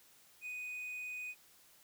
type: tone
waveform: triangle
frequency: 2489 Hz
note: D#7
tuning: in tune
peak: -39 dBFS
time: 0.41-1.35 s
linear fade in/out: 50 ms
effects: white hiss -64 dBFS RMS until 1.83 s